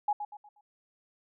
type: tone with echo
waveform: sine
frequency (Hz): 832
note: G#5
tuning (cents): +3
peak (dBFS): -24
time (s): 0.08-0.13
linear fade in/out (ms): 5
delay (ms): 120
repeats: 4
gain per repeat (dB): -9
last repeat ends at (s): 0.61
effects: none

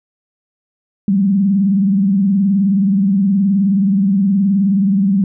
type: tone with vibrato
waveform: sine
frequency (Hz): 196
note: G3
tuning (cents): 0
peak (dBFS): -10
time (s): 1.08-5.24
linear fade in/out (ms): 2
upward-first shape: triangle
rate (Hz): 19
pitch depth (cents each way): 130
effects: none

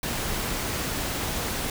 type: noise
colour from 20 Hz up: pink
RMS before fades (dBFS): -29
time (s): 0.03-1.7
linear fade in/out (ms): 2
effects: none

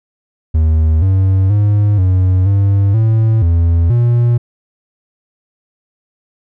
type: tone with pitch steps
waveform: triangle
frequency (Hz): 79 / 95.4 / 103.4 / 92.7 / 99.2 / 111.3 / 84.2 / 119.4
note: D#2 / G2 / G#2 / F#2 / G2 / A2 / E2 / A#2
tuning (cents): +27 / -47 / -7 / +4 / +21 / +20 / +37 / +42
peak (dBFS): -6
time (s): 0.54-4.38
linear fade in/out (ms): 10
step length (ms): 480
effects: none

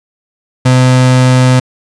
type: tone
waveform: 35% pulse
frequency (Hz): 127.7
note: C3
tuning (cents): -42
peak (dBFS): -3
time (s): 0.65-1.6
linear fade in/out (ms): 10
effects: resampled to 22050 Hz

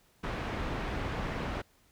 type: low-pass noise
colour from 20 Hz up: pink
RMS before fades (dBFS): -35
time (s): 0.23-1.62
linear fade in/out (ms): 10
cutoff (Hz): 2200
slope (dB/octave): 12
effects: pink hiss -66 dBFS RMS until 1.91 s

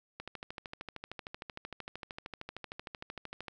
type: click train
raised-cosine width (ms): 0.3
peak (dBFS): -25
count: 44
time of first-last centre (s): 0.2-3.482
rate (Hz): 13.1
effects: none

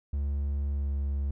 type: tone with pitch glide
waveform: triangle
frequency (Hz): 70.8 to 69.91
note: C#2 to C#2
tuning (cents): +37 to +15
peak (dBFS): -25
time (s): 0.13-1.31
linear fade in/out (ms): 5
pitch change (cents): -22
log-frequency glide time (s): 0.71-0.91
effects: none

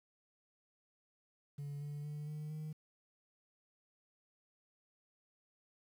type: tone with pitch steps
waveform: sine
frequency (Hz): 143.4 / 146.08 / 148.8 / 151.58 / 154.4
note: D3 / D3 / D3 / D#3 / D#3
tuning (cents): -41 / -9 / +23 / -45 / -13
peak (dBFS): -38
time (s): 1.58-2.73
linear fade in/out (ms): 10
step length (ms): 230
effects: tanh soft clip ceiling -40 dBFS + 11-bit

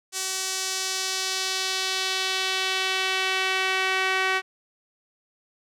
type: tone with band-pass filter sweep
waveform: sawtooth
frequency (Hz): 378.5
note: F#4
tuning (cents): +39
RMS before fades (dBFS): -26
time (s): 0.12-4.42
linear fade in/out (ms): 50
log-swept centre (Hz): 7000 to 2000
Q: 1.4
effects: none

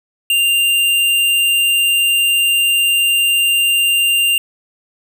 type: tone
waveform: square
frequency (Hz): 2789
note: F7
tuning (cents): -3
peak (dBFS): -12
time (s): 0.3-4.38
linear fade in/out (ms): 2
effects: none

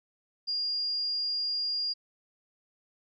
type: tone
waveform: sine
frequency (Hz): 4824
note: D8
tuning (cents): +46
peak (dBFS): -28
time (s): 0.47-1.94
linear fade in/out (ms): 20
effects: none

